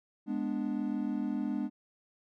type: chord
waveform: triangle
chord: G# diminished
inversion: none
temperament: equal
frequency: 207.7 / 246.9 / 293.7 Hz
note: G#3 / B3 / D4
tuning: 0 / 0 / 0 cents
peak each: -33 dBFS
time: 0.26-1.7 s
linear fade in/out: 50 ms
effects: none